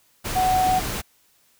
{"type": "tone in noise", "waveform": "sine", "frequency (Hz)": 744, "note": "F#5", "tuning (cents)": 9, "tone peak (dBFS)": -17, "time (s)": [0.35, 0.8], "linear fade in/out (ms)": 20, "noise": "pink", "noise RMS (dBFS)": -28, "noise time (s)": [0.24, 1.02], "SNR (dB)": 8, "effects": ["white hiss -61 dBFS RMS until 1.59 s"]}